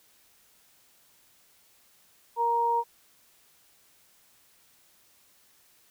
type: tone pair together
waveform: sine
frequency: 468.5 / 937 Hz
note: A#4 / A#5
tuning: +9 / +9 cents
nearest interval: octave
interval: 1200 cents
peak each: -31 / -23 dBFS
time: 2.36-2.84 s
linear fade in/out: 50 ms
effects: white hiss -62 dBFS RMS until 5.9 s